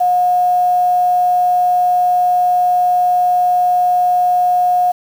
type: tone with quantisation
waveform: sine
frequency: 720 Hz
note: F#5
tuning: 47 cents flat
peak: -10 dBFS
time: 0-4.92 s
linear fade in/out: 10 ms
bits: 6
effects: none